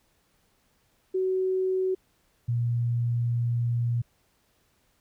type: tone pair in turn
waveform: sine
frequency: 374.9 / 118.87 Hz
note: F#4 / A#2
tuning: +23 / +34 cents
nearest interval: octave + minor sixth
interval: 1989 cents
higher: first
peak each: -23 dBFS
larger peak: neither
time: 1.14-1.95 / 2.48-4.02 s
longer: second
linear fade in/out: 10 ms
effects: pink hiss -68 dBFS RMS until 5 s